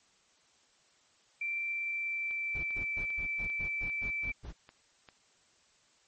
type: tone with pitch glide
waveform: sine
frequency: 2349 to 2326 Hz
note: D7 to D7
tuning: 0 to -17 cents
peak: -32 dBFS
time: 1.41-4.32 s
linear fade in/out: 5 ms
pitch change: -17 cents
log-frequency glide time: 1.57-2.92 s
type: click train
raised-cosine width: 0.3 ms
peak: -35 dBFS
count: 8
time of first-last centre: 2.31-5.088 s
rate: 2.52 Hz
type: noise bursts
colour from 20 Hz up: brown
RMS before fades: -42 dBFS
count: 10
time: 2.54-4.53 s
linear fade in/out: 20 ms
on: 100 ms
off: 110 ms
effects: white hiss -67 dBFS RMS until 6.07 s + MP3 32 kbps